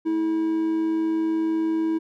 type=tone with amplitude modulation; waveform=triangle; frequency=323 Hz; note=E4; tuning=35 cents flat; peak=-17 dBFS; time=0.05-1.99 s; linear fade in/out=20 ms; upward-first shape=sine; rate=100 Hz; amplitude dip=35%; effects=none